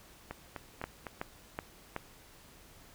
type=two click trains; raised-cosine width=0.5 ms; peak=-20 / -24 dBFS; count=4 / 4; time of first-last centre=0.84-1.964 / 0.31-1.068 s; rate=2.67 / 3.96 Hz; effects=pink hiss -57 dBFS RMS until 2.94 s